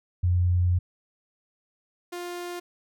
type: tone pair in turn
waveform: sine / sawtooth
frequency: 89 / 351.8 Hz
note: F2 / F4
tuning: +33 / +13 cents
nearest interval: 2 octaves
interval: 2380 cents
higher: second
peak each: -19 / -29 dBFS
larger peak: first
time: 0.23-0.79 / 2.12-2.6 s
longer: first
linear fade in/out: 10 ms
effects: none